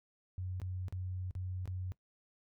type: tone with dropouts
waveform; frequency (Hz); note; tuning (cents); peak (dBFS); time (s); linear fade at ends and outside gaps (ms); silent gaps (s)
sine; 92; F#2; -9; -37; 0.38-1.92; 0; 0.6-0.617 / 0.883-0.925 / 1.309-1.352 / 1.656-1.676
effects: noise-tail reverb RT60 0.1 s tail -19 dB re dry